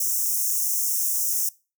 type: high-pass noise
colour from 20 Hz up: white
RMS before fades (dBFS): -24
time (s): 0-1.49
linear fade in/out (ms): 5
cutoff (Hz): 5500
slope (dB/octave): 96
effects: noise-tail reverb RT60 0.3 s tail -21 dB re dry